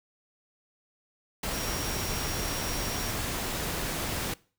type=tone in noise; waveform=sine; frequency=5610 Hz; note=F8; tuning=7 cents sharp; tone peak=-39 dBFS; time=1.53-3.11 s; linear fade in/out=5 ms; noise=pink; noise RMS=-32 dBFS; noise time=1.43-4.34 s; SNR=-10 dB; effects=noise-tail reverb RT60 0.4 s tail -22 dB re dry

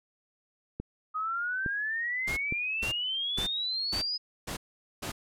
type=click train; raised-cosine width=3 ms; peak=-21 dBFS; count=4; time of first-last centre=0.8-3.386 s; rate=1.16 Hz
type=exponential sweep; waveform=sine; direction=up; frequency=1244.5 to 5040 Hz; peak=-29 dBFS; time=1.14-4.18 s; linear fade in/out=20 ms
type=noise bursts; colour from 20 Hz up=pink; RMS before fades=-36 dBFS; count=6; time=2.27-5.12 s; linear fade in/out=10 ms; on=100 ms; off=450 ms
effects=low-pass 12000 Hz 12 dB/octave

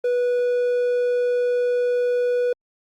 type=tone; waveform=triangle; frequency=490 Hz; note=B4; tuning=14 cents flat; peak=-16 dBFS; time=0.04-2.53 s; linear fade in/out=5 ms; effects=Opus 32 kbps

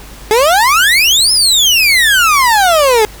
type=exponential two-way sweep; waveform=30% pulse; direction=up then down; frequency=415.3 to 5274 to 415.3 Hz; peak=-4 dBFS; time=0.31-3.05 s; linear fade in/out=0 ms; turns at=1.32 s; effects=added 50 Hz sine -33 dBFS peak until 3.2 s + pink hiss -35 dBFS RMS until 3.2 s

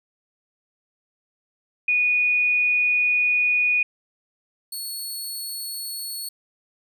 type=tone pair in turn; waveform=sine / 15% pulse; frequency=2465 / 4392 Hz; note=D#7 / C#8; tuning=-17 / -17 cents; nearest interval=minor seventh; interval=1000 cents; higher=second; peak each=-17 / -23 dBFS; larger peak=first; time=1.88-3.83 / 4.72-6.29 s; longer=first; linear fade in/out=5 ms; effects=none

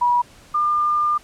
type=tone pair in turn; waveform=sine; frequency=969 / 1202 Hz; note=B5 / D6; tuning=-33 / +40 cents; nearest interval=major third; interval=373 cents; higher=second; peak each=-14 / -16 dBFS; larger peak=first; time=0.01-0.22 / 0.54-1.18 s; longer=second; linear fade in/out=10 ms; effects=pink hiss -48 dBFS RMS until 1.23 s + low-pass 10000 Hz 12 dB/octave

